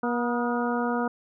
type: harmonic tone with a mistuned harmonic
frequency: 240 Hz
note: B3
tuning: 49 cents flat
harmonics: 1 / 2 / 3 / 4 / 5 / 6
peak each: -27 / -30 / -32 / -33 / -34 / -35 dBFS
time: 0.03-1.08 s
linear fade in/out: 5 ms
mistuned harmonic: 5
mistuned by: +59 cents
effects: none